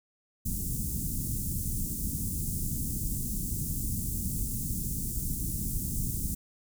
pink band-stop noise, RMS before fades -32 dBFS, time 0.45-6.35 s, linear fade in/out 10 ms, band 240 to 7700 Hz, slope 24 dB/octave, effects none

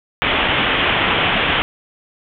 white low-pass noise, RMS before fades -17 dBFS, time 0.22-1.62 s, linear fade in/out 0 ms, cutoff 3400 Hz, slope 96 dB/octave, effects none

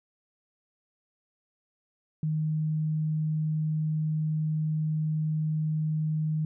sine tone, 155.3 Hz, D#3, 3 cents flat, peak -25 dBFS, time 2.23-6.45 s, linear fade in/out 2 ms, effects none

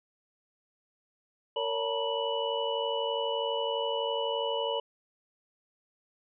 sine tone cluster, 459.8 / 563 / 895 / 967 / 2955 Hz, A#4 / C#5 / A5 / B5 / F#7, -24 / +27 / +29 / -37 / -3 cents, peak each -33 / -33 / -38 / -36 / -35 dBFS, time 1.56-4.8 s, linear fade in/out 5 ms, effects none

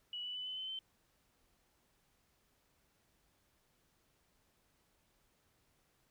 sine tone with pitch steps, 2939 / 2968 / 2997 / 3027 / 3057 / 3087 Hz, F#7 / F#7 / F#7 / F#7 / G7 / G7, -12 / +5 / +22 / +39 / -44 / -27 cents, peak -40 dBFS, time 0.13-0.79 s, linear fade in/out 2 ms, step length 110 ms, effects pink hiss -75 dBFS RMS until 6.1 s

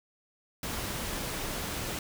pink noise, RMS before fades -35 dBFS, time 0.63-1.99 s, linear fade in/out 2 ms, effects none

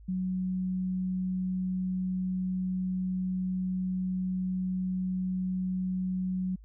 sine tone, 185 Hz, F#3, in tune, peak -28 dBFS, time 0.08-6.56 s, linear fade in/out 10 ms, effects added 52 Hz sine -48 dBFS peak until 6.64 s

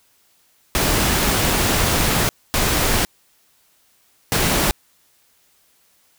pink noise bursts at uneven times, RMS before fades -18 dBFS, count 3, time 0.75-2.29 / 2.54-3.05 / 4.32-4.71 s, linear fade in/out 0 ms, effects white hiss -59 dBFS RMS until 6.18 s

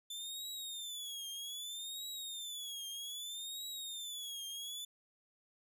sawtooth tone with vibrato, 3520 Hz, A7, in tune, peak -39 dBFS, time 0.1-4.85 s, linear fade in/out 5 ms, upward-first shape triangle, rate 0.63 Hz, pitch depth 170 cents each way, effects none

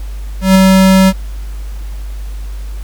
square tone with ADSR envelope, 190 Hz, F#3, 46 cents sharp, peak -3 dBFS, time 0.41-1.13 s, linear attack 140 ms, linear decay 10 ms, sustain -2 dB, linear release 47 ms, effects added 50 Hz sine -20 dBFS peak until 2.83 s + pink hiss -40 dBFS RMS until 2.83 s

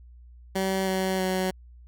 15% pulse tone with pitch steps, 191.1 / 188.8 / 186.52 Hz, G3 / F#3 / F#3, -44 / +35 / +14 cents, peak -18 dBFS, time 0.55-1.51 s, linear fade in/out 10 ms, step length 320 ms, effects added 60 Hz sine -46 dBFS peak until 1.87 s

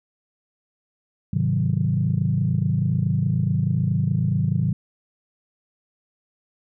sine chord, Ab dominant seventh, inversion none, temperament equal, 103.83 / 130.81 / 155.56 / 185 Hz, Ab2 / C3 / Eb3 / Gb3, 0 / 0 / 0 / 0 cents, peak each -24 / -23 / -23 / -25 dBFS, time 1.33-4.73 s, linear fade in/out 5 ms, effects tanh soft clip ceiling -9 dBFS

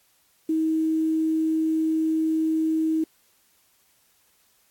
sine tone with quantisation, 318.2 Hz, D#4, 39 cents sharp, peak -20 dBFS, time 0.49-3.04 s, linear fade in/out 5 ms, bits 8, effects white hiss -63 dBFS RMS until 4.7 s + AAC 64 kbps

